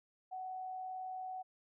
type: tone with amplitude modulation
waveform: sine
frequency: 747 Hz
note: F#5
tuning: 16 cents sharp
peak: -39 dBFS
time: 0.31-1.43 s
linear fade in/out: 20 ms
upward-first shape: sine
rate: 60 Hz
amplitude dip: 30%
effects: none